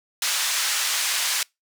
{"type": "band-pass noise", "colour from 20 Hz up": "white", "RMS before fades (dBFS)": -24, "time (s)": [0.22, 1.43], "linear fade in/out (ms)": 2, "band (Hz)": [1200, 7800], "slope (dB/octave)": 12, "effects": ["noise-tail reverb RT60 0.2 s tail -26 dB re dry"]}